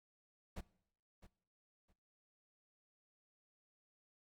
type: noise with echo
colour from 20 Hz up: brown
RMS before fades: -44 dBFS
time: 0.56-0.61 s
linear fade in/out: 10 ms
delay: 660 ms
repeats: 2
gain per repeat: -14 dB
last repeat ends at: 1.93 s
effects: noise-tail reverb RT60 0.7 s tail -21 dB re dry + AAC 64 kbps